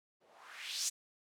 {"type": "noise with low-pass filter sweep", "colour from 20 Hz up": "violet", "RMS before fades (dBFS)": -42, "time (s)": [0.2, 0.9], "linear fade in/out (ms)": 20, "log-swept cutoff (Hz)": [390, 7400], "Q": 2.4, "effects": []}